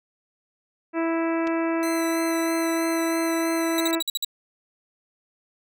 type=harmonic tone; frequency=329.6 Hz; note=E4; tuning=in tune; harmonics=1 / 2 / 3 / 4 / 5 / 6 / 7 / 8; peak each=-23 / -29 / -33 / -35 / -37 / -39 / -40 / -41 dBFS; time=0.93-4.02 s; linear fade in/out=50 ms
type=clicks; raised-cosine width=0.2 ms; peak=-21 dBFS; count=2; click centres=1.471 / 1.475 s
type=tone with vibrato; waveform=10% pulse; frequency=2029 Hz; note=B6; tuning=46 cents sharp; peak=-24 dBFS; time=1.83-3.91 s; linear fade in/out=0 ms; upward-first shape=sine; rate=3.1 Hz; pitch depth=24 cents each way
type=tone bursts; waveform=sawtooth; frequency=3900 Hz; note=B7; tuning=23 cents flat; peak=-20 dBFS; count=7; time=3.78-4.247 s; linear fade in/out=2 ms; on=23 ms; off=51 ms
effects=none